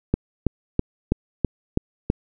click train, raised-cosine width 3 ms, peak -5 dBFS, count 7, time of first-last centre 0.14-2.101 s, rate 3.06 Hz, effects none

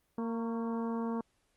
harmonic tone with a mistuned harmonic, 230 Hz, A#3, 23 cents flat, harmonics 1 / 2 / 3 / 4 / 5 / 6 / 7, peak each -33 / -39 / -47 / -43 / -46 / -55 / -60 dBFS, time 0.18-1.21 s, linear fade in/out 2 ms, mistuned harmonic 5, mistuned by -49 cents, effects pink hiss -75 dBFS RMS until 1.56 s + Opus 32 kbps

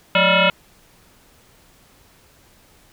sine tone with frequency modulation, 1000 Hz, B5, 21 cents sharp, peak -12 dBFS, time 0.15-0.5 s, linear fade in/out 2 ms, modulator 393 Hz, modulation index 5.4, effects pink hiss -53 dBFS RMS until 2.92 s

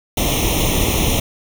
pink noise with comb filter, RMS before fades -17 dBFS, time 0.17-1.2 s, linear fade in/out 5 ms, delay 0.32 ms, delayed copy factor +0.95, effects none

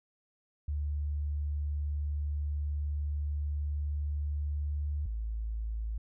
sine tone pair in turn, 73.42 / 55 Hz, D2 / A1, 0 / 0 cents, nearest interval perfect fourth, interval 500 cents, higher first, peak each -30 / -32 dBFS, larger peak first, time 0.68-5.06 / 5.06-5.98 s, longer first, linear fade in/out 5 ms, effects none

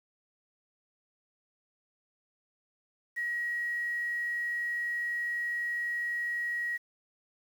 sine tone with quantisation, 1904 Hz, A#6, 36 cents sharp, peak -30 dBFS, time 3.16-6.78 s, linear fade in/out 20 ms, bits 9, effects none

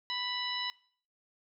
harmonic tone with a mistuned harmonic, 987.8 Hz, B5, in tune, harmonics 1 / 2 / 3 / 4 / 5, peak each -40 / -40 / -38 / -36 / -44 dBFS, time 0.1-0.7 s, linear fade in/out 0 ms, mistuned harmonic 5, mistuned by +88 cents, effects noise-tail reverb RT60 0.5 s tail -21 dB re dry

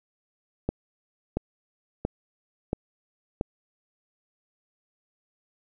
click train, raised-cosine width 2 ms, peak -12 dBFS, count 5, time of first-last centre 0.69-3.411 s, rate 1.47 Hz, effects none

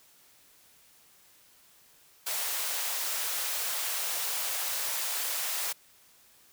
white high-pass noise, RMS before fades -32 dBFS, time 2.26-5.73 s, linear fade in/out 10 ms, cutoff 510 Hz, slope 24 dB/octave, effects white hiss -60 dBFS RMS until 6.52 s

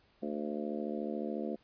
harmonic tone with a mistuned harmonic, 74 Hz, D2, 14 cents sharp, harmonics 3 / 4 / 5 / 6 / 7 / 8 / 9, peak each -38 / -41 / -41 / -46 / -42 / -48 / -46 dBFS, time 0.22-1.56 s, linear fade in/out 10 ms, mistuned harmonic 9, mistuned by +23 cents, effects pink hiss -68 dBFS RMS until 1.63 s + resampled to 11025 Hz

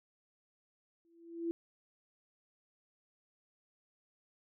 sine tone with exponential growth, 335.8 Hz, E4, 32 cents sharp, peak -30 dBFS, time 1.05-1.51 s, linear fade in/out 0 ms, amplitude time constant 100 ms, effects none

